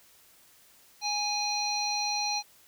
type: harmonic tone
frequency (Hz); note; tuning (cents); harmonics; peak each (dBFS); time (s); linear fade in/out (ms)
826; G#5; -10; 1 / 3 / 5 / 7; -32 / -36 / -31 / -35; 1.01-2.43; 50
effects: white hiss -59 dBFS RMS until 2.67 s